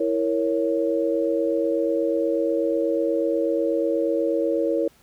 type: chord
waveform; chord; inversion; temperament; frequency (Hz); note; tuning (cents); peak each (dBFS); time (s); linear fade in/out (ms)
sine; A# diminished; second; equal; 329.6 / 466.2 / 554.4; E4 / A#4 / C#5; 0 / 0 / 0; -24; 0-4.88; 5
effects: pink hiss -57 dBFS RMS until 5.02 s